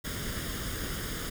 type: noise with comb filter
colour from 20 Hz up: pink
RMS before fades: -35 dBFS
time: 0.04-1.3 s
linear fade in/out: 10 ms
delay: 0.59 ms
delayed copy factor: +0.65
effects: none